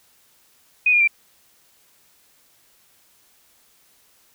sine tone with pitch steps, 2489 / 2422 / 2357 Hz, D#7 / D#7 / D7, 0 / -47 / +6 cents, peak -13 dBFS, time 0.86-1.076 s, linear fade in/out 5 ms, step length 72 ms, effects white hiss -58 dBFS RMS until 4.34 s

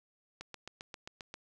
click train, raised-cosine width 0.2 ms, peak -26 dBFS, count 8, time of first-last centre 0.41-1.341 s, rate 7.52 Hz, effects none

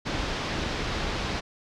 pink low-pass noise, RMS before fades -30 dBFS, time 0.05-1.41 s, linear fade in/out 20 ms, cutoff 5200 Hz, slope 24 dB/octave, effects none

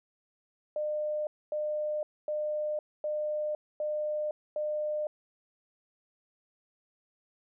sine tone bursts, 604 Hz, D5, 48 cents sharp, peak -29 dBFS, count 6, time 0.76-5.07 s, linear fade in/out 2 ms, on 510 ms, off 250 ms, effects none

